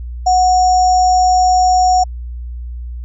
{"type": "tone with sample-and-hold", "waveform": "sine", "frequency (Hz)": 736, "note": "F#5", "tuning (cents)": -9, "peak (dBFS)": -8, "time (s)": [0.26, 2.04], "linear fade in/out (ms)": 10, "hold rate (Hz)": 6300, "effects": ["added 60 Hz sine -23 dBFS peak until 3.04 s", "resampled to 22050 Hz"]}